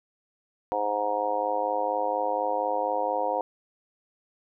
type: harmonic tone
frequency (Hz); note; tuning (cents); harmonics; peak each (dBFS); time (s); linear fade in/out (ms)
104.2; G#2; +6; 3 / 4 / 5 / 6 / 7 / 8 / 9; -39 / -38 / -29 / -38 / -29 / -36 / -30; 0.72-3.41; 0
effects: none